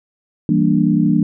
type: chord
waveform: sine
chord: E half-diminished seventh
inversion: none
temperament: equal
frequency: 164.81 / 196 / 233.1 / 293.7 Hz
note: E3 / G3 / Bb3 / D4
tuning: 0 / 0 / 0 / 0 cents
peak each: -17 dBFS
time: 0.49-1.23 s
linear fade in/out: 2 ms
effects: none